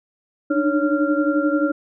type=tone cluster; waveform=sine; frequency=294.9 / 306.3 / 558 / 1385 Hz; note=D4 / D#4 / C#5 / F6; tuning=+7 / -27 / +11 / -15 cents; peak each=-20 / -21 / -23 / -26 dBFS; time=0.5-1.72 s; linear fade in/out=10 ms; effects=none